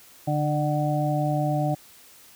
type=harmonic tone with a mistuned harmonic; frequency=149.6 Hz; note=D3; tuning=32 cents sharp; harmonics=1 / 2 / 4 / 5; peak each=-24 / -29 / -29 / -28 dBFS; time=0.27-1.75 s; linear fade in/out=10 ms; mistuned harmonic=1; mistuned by=-23 cents; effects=white hiss -51 dBFS RMS until 2.35 s